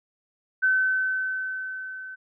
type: tone with level ramp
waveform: sine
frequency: 1525 Hz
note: G6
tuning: 48 cents flat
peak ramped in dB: -17 to -36 dBFS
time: 0.62-2.16 s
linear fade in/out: 20 ms
effects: none